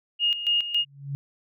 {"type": "tone with tremolo", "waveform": "sine", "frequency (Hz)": 2849, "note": "F7", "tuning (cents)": 34, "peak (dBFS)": -19, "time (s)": [0.19, 0.85], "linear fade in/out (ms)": 50, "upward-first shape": "square", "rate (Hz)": 3.6, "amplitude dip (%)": 70}
{"type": "tone with exponential growth", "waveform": "sine", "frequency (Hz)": 140, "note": "C#3", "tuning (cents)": 18, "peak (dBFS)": -25, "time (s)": [0.78, 1.15], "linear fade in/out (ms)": 0, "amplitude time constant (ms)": 80}
{"effects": []}